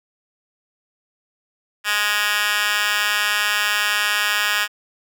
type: tone with high-pass filter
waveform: 10% pulse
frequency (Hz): 207.7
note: G#3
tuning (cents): 0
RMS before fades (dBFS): -20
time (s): 1.84-4.68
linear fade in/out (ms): 50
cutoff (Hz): 1900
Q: 5.1
effects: none